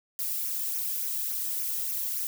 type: noise with flanger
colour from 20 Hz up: violet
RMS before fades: -31 dBFS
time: 0.19-2.27 s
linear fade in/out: 0 ms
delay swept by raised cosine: 0.24 to 1.44 ms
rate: 3.5 Hz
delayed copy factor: -0.55
effects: none